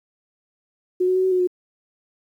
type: tone with pitch steps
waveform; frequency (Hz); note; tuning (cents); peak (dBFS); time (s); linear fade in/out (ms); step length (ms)
sine; 364.7 / 369.8 / 373.4 / 376.1 / 366.2 / 361.4; F#4 / F#4 / F#4 / F#4 / F#4 / F#4; -25 / -1 / +16 / +28 / -18 / -41; -16; 1-1.474; 10; 79
effects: 9-bit